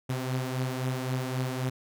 sawtooth beating tone pair, 128 / 131.8 Hz, C3 / C3, -38 / +13 cents, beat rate 3.8 Hz, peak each -26 / -31 dBFS, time 0.09-1.7 s, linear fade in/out 10 ms, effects none

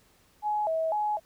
sine tone with vibrato, 737 Hz, F#5, 7 cents flat, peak -25 dBFS, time 0.42-1.2 s, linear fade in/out 50 ms, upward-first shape square, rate 2 Hz, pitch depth 230 cents each way, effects pink hiss -63 dBFS RMS until 1.25 s

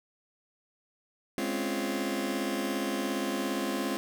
sawtooth chord, Db major seventh, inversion second, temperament just, 207.9 / 259.9 / 277.2 / 346.5 Hz, Ab3 / C4 / Db4 / F4, +2 / -11 / 0 / -14 cents, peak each -31 dBFS, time 1.38-3.97 s, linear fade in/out 0 ms, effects none

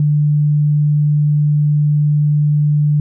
sine tone, 148.4 Hz, D3, 18 cents sharp, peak -10 dBFS, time 0-3 s, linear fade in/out 2 ms, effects none

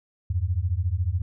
sine beating tone pair, 82.41 / 96.41 Hz, E2 / G2, 0 / -28 cents, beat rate 14 Hz, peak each -25 dBFS, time 0.3-1.22 s, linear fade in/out 5 ms, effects none

